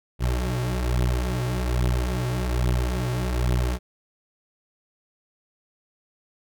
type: beating tone pair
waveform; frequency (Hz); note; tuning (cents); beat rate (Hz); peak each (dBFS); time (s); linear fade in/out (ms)
25% pulse; 61.2 / 62.4; B1 / B1; -15 / +19; 1.2; -20 / -23; 0.19-3.79; 50
effects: none